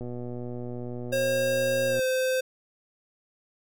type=click train; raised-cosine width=2 ms; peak=-24 dBFS; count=243; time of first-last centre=0.01-1.994 s; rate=122 Hz
type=tone with pitch glide; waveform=square; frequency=538 to 517.3 Hz; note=C5 to C5; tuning=+48 to -20 cents; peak=-24 dBFS; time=1.12-2.41 s; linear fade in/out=10 ms; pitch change=-68 cents; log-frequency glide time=1.88-2.03 s
effects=none